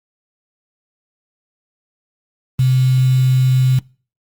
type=tone with quantisation; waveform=sine; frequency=129.1 Hz; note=C3; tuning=23 cents flat; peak=-10 dBFS; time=2.59-3.79 s; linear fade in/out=5 ms; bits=5; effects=noise-tail reverb RT60 0.4 s tail -25 dB re dry + Opus 24 kbps